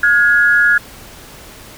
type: tone pair together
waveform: sine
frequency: 1433.6 / 1673 Hz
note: F6 / G#6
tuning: +45 / +12 cents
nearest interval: minor third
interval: 267 cents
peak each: -11 dBFS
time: 0.03-0.78 s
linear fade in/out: 5 ms
effects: pink hiss -37 dBFS RMS until 1.77 s